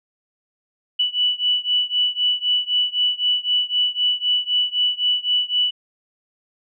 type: beating tone pair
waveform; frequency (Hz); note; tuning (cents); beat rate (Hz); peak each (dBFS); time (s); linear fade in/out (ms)
sine; 2960 / 2963.9; F#7 / F#7; 0 / +2; 3.9; -20 / -21; 0.99-5.71; 10
effects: none